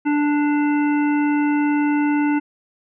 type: harmonic tone with a mistuned harmonic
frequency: 293.7 Hz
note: D4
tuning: in tune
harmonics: 1 / 3 / 5 / 7 / 9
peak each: -16 / -26 / -30 / -33 / -35 dBFS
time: 0.05-2.4 s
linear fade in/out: 20 ms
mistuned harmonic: 9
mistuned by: +18 cents
effects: none